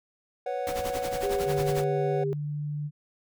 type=chord; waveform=triangle; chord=B suspended second; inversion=none; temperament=equal; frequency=493.9 / 554.4 / 740 Hz; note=B4 / C#5 / F#5; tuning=0 / 0 / 0 cents; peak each=-31 dBFS; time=0.46-2.24 s; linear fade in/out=5 ms
type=noise with tremolo; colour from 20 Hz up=pink; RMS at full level=-34 dBFS; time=0.67-1.84 s; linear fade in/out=0 ms; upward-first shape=sine; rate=11 Hz; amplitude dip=80%
type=tone; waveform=sine; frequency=399.9 Hz; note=G4; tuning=35 cents sharp; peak=-27 dBFS; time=1.23-2.33 s; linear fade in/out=0 ms
type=tone with pitch glide; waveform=sine; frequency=146.83 to 147.85 Hz; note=D3 to D3; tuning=0 to +12 cents; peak=-29 dBFS; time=1.45-2.91 s; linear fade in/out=50 ms; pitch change=+12 cents; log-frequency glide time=1.97-2.62 s
effects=none